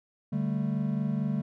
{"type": "chord", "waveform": "triangle", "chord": "D suspended fourth", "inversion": "none", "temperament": "just", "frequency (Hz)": [146.83, 195.78, 220.2], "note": ["D3", "G3", "A3"], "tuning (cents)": [0, -2, 2], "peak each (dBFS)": -29, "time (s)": [0.32, 1.42], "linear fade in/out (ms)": 10, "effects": []}